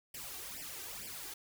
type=noise with flanger; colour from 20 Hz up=white; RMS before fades=-45 dBFS; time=0.14-1.34 s; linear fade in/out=5 ms; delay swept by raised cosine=0.37 to 2.57 ms; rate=2.2 Hz; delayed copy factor=+0.95; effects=none